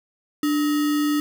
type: tone with sample-and-hold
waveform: sine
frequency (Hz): 295.8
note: D4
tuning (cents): +13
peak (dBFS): -18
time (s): 0.43-1.2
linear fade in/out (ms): 2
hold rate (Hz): 1575
effects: none